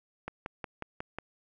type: click train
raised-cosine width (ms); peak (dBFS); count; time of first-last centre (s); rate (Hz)
0.5; -21; 6; 0.28-1.186; 5.52
effects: none